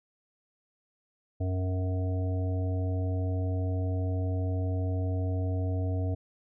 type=harmonic tone; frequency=92.5 Hz; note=F#2; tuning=in tune; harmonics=1 / 3 / 5 / 7 / 8; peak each=-27 / -37 / -41 / -41 / -49 dBFS; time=1.4-6.15 s; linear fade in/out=10 ms; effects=none